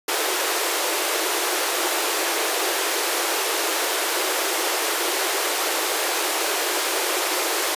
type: high-pass noise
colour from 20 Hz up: pink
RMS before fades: -23 dBFS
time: 0.08-7.75 s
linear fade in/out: 5 ms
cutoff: 320 Hz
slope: 96 dB/octave
effects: resampled to 32000 Hz